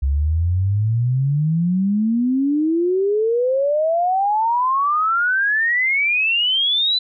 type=exponential sweep; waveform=sine; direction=up; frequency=66.4 to 4039 Hz; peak=-15 dBFS; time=0.02-6.99 s; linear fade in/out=10 ms; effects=none